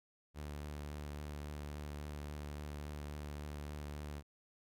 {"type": "tone with vibrato", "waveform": "sawtooth", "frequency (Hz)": 73.8, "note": "D2", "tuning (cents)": 9, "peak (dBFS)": -39, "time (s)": [0.34, 4.23], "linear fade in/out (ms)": 50, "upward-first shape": "sine", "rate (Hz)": 3.6, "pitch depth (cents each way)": 15, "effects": []}